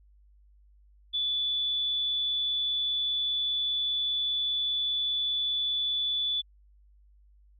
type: tone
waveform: sine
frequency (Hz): 3465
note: A7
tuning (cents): -27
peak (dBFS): -26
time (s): 1.13-6.42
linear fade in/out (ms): 20
effects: added 50 Hz sine -56 dBFS peak until 7.59 s